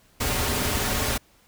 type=noise with comb filter; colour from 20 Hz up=pink; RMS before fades=-25 dBFS; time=0.2-1.18 s; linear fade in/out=10 ms; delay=6 ms; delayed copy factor=-0.55; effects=pink hiss -59 dBFS RMS until 1.47 s